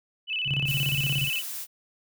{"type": "tone with vibrato", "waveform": "sine", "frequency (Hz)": 2794, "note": "F7", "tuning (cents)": 0, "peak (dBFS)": -26, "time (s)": [0.27, 1.43], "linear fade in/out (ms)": 50, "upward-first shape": "square", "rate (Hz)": 17, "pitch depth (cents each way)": 110}
{"type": "tone with tremolo", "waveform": "sine", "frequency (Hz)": 137.9, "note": "C#3", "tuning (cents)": -9, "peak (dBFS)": -24, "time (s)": [0.45, 1.3], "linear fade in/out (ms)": 50, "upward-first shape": "square", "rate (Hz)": 17, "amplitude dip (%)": 70}
{"type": "noise", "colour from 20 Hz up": "blue", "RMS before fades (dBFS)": -35, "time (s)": [0.65, 1.67], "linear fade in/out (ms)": 50}
{"effects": []}